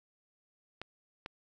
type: clicks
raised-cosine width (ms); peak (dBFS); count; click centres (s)
0.3; -24; 2; 0.816 / 1.261
effects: none